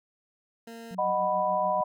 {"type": "tone", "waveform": "20% pulse", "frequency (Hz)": 229.7, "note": "A#3", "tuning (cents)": -25, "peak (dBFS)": -36, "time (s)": [0.67, 0.95], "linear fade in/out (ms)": 5}
{"type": "tone with tremolo", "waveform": "sine", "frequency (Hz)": 185, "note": "F#3", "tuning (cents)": 0, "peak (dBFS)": -36, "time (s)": [0.91, 1.81], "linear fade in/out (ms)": 0, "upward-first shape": "triangle", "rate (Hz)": 6.9, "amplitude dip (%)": 70}
{"type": "chord", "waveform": "sine", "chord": "B major", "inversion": "first", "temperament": "just", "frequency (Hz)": [617.4, 740.8, 987.8], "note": ["D#5", "F#5", "B5"], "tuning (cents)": [-14, 2, 0], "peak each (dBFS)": [-28, -29, -27], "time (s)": [0.98, 1.84], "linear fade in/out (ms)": 10}
{"effects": []}